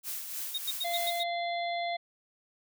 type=noise with tremolo; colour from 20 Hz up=blue; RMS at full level=-36 dBFS; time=0.03-1.24 s; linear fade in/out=50 ms; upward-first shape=sine; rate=3.3 Hz; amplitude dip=45%
type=tone bursts; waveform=triangle; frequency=3729 Hz; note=A#7; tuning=in tune; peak=-28 dBFS; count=6; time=0.54-1.237 s; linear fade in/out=10 ms; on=42 ms; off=89 ms
type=harmonic tone; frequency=690 Hz; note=F5; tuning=21 cents flat; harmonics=1 / 3 / 5 / 6; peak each=-31 / -38 / -42 / -45 dBFS; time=0.84-1.97 s; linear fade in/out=10 ms
effects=none